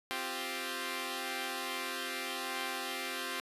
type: chord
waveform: 5% pulse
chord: C suspended fourth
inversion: none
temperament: equal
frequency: 261.6 / 349.2 / 392 Hz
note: C4 / F4 / G4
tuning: 0 / 0 / 0 cents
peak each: -29 dBFS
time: 0.11-3.4 s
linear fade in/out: 0 ms
effects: resampled to 32000 Hz